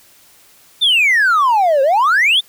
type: exponential two-way sweep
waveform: triangle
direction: down then up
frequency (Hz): 3670 to 523.3 to 3670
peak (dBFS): -7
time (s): 0.81-2.41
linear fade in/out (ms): 20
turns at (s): 1.82
effects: tanh soft clip ceiling -5 dBFS + white hiss -48 dBFS RMS until 2.48 s